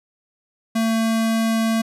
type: tone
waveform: square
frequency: 224.9 Hz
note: A3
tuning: 38 cents sharp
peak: -18 dBFS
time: 0.75-1.82 s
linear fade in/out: 10 ms
effects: resampled to 32000 Hz